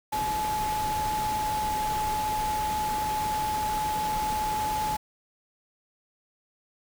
sine tone in noise, 855 Hz, A5, 50 cents flat, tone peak -26 dBFS, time 0.12-4.97 s, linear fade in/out 10 ms, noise pink, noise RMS -35 dBFS, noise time 0.12-4.97 s, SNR +6 dB, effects none

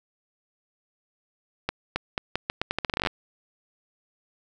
accelerating click train, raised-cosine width 0.3 ms, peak -9 dBFS, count 18, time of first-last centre 1.69-3.072 s, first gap 270 ms, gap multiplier 0.81, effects none

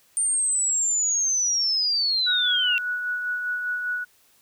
sine linear sweep, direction down, 8960 to 2700 Hz, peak -20 dBFS, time 0.17-2.78 s, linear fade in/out 0 ms
sine tone with tremolo, 1470 Hz, F#6, 12 cents flat, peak -23 dBFS, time 2.26-4.05 s, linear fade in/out 20 ms, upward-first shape sine, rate 5 Hz, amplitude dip 35%
effects white hiss -60 dBFS RMS until 4.41 s

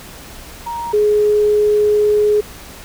sine tone pair in turn, 938 / 419.4 Hz, A#5 / G#4, +11 / +17 cents, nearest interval octave + major second, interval 1394 cents, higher first, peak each -21 / -10 dBFS, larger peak second, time 0.66-0.93 / 0.93-2.41 s, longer second, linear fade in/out 10 ms, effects added 60 Hz sine -43 dBFS peak until 2.84 s + pink hiss -36 dBFS RMS until 2.84 s

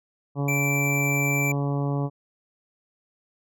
harmonic tone, 141.5 Hz, C#3, 36 cents sharp, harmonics 1 / 2 / 3 / 4 / 5 / 6 / 7 / 8, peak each -24 / -30 / -34 / -36 / -38 / -40 / -41 / -42 dBFS, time 0.35-2.1 s, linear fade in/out 50 ms
square tone, 2339 Hz, D7, 8 cents flat, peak -25 dBFS, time 0.48-1.52 s, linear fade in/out 5 ms
effects none

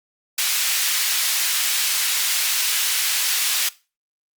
pink high-pass noise, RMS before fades -21 dBFS, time 0.38-3.69 s, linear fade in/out 5 ms, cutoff 2500 Hz, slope 12 dB/octave, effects noise-tail reverb RT60 0.3 s tail -19 dB re dry + Opus 48 kbps

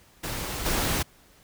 pink noise with level steps, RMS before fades -32 / -26 dBFS, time 0.23-1.03 s, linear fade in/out 10 ms, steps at 0.65 s, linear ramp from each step 10 ms, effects pink hiss -57 dBFS RMS until 1.43 s

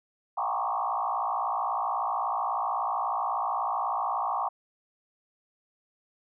sine tone with frequency modulation, 944 Hz, A#5, 22 cents sharp, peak -26 dBFS, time 0.37-4.49 s, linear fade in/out 10 ms, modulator 56.3 Hz, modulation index 4.1, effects none

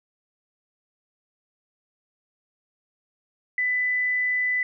sine tone, 1996 Hz, B6, 18 cents sharp, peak -21 dBFS, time 3.58-4.63 s, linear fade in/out 2 ms, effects none

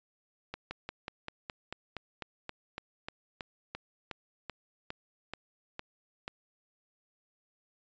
slowing click train, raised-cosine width 0.3 ms, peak -22 dBFS, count 20, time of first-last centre 0.54-6.279 s, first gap 170 ms, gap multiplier 1.06, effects resampled to 16000 Hz

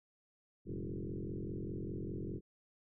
sine tone with frequency modulation, 104.9 Hz, G#2, 18 cents sharp, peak -38 dBFS, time 0.65-2.41 s, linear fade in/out 50 ms, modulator 45 Hz, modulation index 6.6, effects none

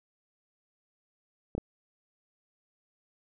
clicks, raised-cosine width 2 ms, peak -20 dBFS, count 2, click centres 1.551 / 1.58 s, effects none

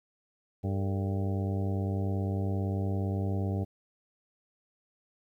harmonic tone with a mistuned harmonic, 97.6 Hz, G2, 7 cents flat, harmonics 1 / 2 / 3 / 4 / 5 / 6 / 7 / 8, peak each -29 / -35 / -39 / -41 / -43 / -45 / -46 / -47 dBFS, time 0.63-3.65 s, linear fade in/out 20 ms, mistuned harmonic 5, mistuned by -100 cents, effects 11-bit

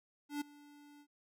square tone with ADSR envelope, 291.1 Hz, D4, 15 cents flat, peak -35 dBFS, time 0.29-1.07 s, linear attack 120 ms, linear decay 11 ms, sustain -22 dB, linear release 66 ms, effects none

